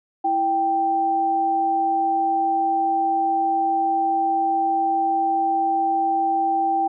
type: tone pair together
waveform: sine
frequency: 330.4 / 784 Hz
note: E4 / G5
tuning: +4 / 0 cents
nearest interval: octave + minor third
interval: 1496 cents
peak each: -27 / -18 dBFS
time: 0.24-6.88 s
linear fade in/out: 10 ms
effects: none